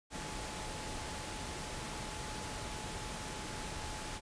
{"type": "tone in noise", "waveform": "sine", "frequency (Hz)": 856, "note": "A5", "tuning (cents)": -48, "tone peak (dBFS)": -49, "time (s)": [0.1, 4.21], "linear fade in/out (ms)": 50, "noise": "pink", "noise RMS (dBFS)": -42, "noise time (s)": [0.1, 4.21], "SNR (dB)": -10, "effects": ["resampled to 22050 Hz"]}